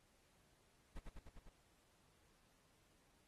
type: noise with echo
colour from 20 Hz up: brown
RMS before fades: -45 dBFS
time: 0.96-0.99 s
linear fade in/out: 5 ms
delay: 100 ms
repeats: 5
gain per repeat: -2 dB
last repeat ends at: 1.49 s
effects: pink hiss -75 dBFS RMS until 3.27 s + AAC 32 kbps